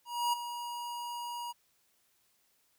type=tone with ADSR envelope; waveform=square; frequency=956 Hz; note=A#5; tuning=43 cents sharp; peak=-27 dBFS; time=0.05-1.53 s; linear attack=280 ms; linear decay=11 ms; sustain=-11 dB; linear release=24 ms; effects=white hiss -72 dBFS RMS until 2.78 s